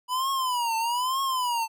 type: tone with vibrato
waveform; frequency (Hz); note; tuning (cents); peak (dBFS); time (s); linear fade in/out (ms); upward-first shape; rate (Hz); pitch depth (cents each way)
square; 987.8; B5; 0; -25; 0.08-1.68; 50; triangle; 1.1; 180
effects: none